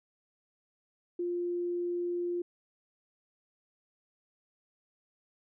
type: tone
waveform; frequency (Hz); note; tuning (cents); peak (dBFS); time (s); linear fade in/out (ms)
sine; 350.3; F4; +5; -30; 1.19-2.42; 5
effects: none